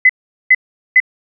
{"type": "tone bursts", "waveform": "sine", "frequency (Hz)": 2022, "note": "B6", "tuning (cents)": 40, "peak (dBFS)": -4, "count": 3, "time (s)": [0.05, 1.002], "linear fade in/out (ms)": 5, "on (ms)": 44, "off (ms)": 410, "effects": []}